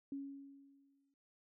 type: tone with exponential decay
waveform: sine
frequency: 277.2 Hz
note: C#4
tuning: in tune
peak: -39 dBFS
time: 0.12-1.14 s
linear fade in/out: 2 ms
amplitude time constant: 220 ms
effects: none